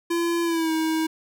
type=tone with pitch glide; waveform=square; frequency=340 to 319.1 Hz; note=F4 to D#4; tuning=-46 to +44 cents; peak=-22 dBFS; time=0.1-1.07 s; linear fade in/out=10 ms; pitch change=-110 cents; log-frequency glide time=0.43-0.72 s; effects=none